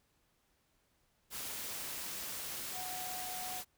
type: tone in noise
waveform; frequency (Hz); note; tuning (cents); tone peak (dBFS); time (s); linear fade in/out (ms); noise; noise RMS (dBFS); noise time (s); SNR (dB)
sine; 735; F#5; -12; -44; 2.72-3.63; 50; white; -42; 1.3-3.65; -5
effects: pink hiss -75 dBFS RMS until 3.77 s